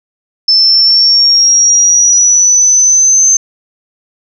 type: linear sweep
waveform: sine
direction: up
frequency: 5274 to 6270 Hz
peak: -4 dBFS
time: 0.48-3.37 s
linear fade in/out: 5 ms
effects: none